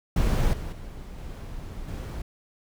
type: noise with level steps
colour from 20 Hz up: brown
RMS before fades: -22 / -33 / -39 / -37 / -33 dBFS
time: 0.16-2.22 s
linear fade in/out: 5 ms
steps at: 0.53 / 0.72 / 1.18 / 1.88 s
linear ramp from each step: 5 ms
effects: none